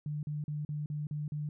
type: tone bursts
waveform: sine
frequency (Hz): 149.1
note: D3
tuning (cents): +27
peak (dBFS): -33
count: 7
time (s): 0.06-1.49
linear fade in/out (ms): 2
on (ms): 170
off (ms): 40
effects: none